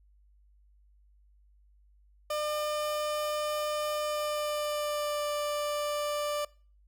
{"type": "tone with pitch glide", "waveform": "30% pulse", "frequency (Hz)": [601, 590], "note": ["D5", "D5"], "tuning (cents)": [40, 8], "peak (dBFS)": -27, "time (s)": [2.3, 6.45], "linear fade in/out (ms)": 5, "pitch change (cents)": -32, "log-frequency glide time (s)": [3.95, 5.29], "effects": ["noise-tail reverb RT60 0.4 s tail -23 dB re dry", "added 50 Hz sine -59 dBFS peak until 6.87 s"]}